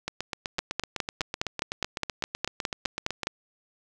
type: two click trains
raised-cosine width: 0.2 ms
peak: -9 / -13 dBFS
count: 14 / 26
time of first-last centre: 0.59-3.27 / 0.08-3.233 s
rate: 4.85 / 7.93 Hz
effects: none